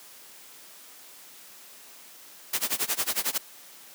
white noise with tremolo, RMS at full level -25 dBFS, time 2.53-3.38 s, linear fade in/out 5 ms, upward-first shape sine, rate 11 Hz, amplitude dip 95%, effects white hiss -49 dBFS RMS until 3.94 s + high-pass 200 Hz 12 dB/octave

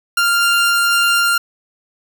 45% pulse tone pair together, 1394 / 2790 Hz, F6 / F7, -4 / -2 cents, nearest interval octave, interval 1202 cents, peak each -13 / -19 dBFS, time 0.17-1.38 s, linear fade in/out 5 ms, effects none

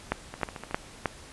two click trains, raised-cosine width 0.5 ms, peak -10 / -22 dBFS, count 4 / 6, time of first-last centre 0.12-1.058 / 0.34-0.71 s, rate 3.2 / 13.5 Hz, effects pink hiss -48 dBFS RMS until 1.32 s + resampled to 24000 Hz

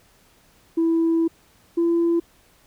sine tone pair in turn, 329.6 / 338.1 Hz, E4 / E4, 0 / +44 cents, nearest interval unison, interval 44 cents, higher second, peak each -15 / -15 dBFS, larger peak neither, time 0.77-1.28 / 1.77-2.2 s, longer first, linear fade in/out 10 ms, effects tanh soft clip ceiling -14 dBFS + pink hiss -57 dBFS RMS until 2.66 s

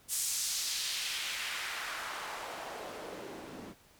white noise with band-pass filter sweep, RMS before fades -38 dBFS, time 0.08-3.75 s, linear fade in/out 50 ms, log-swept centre 8600 to 230 Hz, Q 1.3, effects pink hiss -62 dBFS RMS until 3.99 s

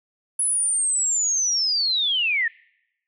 sine linear sweep, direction down, 10350 to 1764 Hz, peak -19 dBFS, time 0.39-2.48 s, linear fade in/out 5 ms, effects noise-tail reverb RT60 0.9 s tail -26 dB re dry

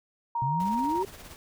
sine tone, 937 Hz, A#5, 9 cents sharp, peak -26 dBFS, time 0.35-1.03 s, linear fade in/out 5 ms
sine exponential sweep, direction up, 125.3 to 401.4 Hz, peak -28 dBFS, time 0.42-1.05 s, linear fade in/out 2 ms
pink noise with tremolo, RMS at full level -44 dBFS, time 0.6-1.36 s, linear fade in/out 0 ms, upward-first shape sine, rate 17 Hz, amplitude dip 50%
effects none

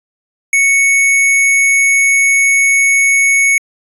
sine tone with sample-and-hold, 2217 Hz, C#7, in tune, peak -7 dBFS, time 0.53-3.58 s, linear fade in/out 2 ms, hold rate 8820 Hz, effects resampled to 32000 Hz

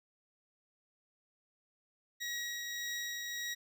20% pulse tone with tremolo, 1906 Hz, A#6, 38 cents sharp, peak -31 dBFS, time 2.2-3.55 s, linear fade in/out 20 ms, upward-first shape triangle, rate 1.7 Hz, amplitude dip 30%, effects none

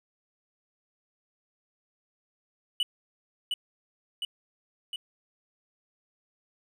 triangle tone with echo, 2960 Hz, F#7, in tune, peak -22 dBFS, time 2.8-2.83 s, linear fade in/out 2 ms, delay 710 ms, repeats 3, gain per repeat -3 dB, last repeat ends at 4.96 s, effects none

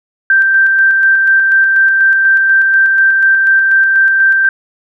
sine tone with tremolo, 1568 Hz, G6, in tune, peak -5 dBFS, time 0.3-4.49 s, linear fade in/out 2 ms, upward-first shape square, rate 4.1 Hz, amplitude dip 25%, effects none

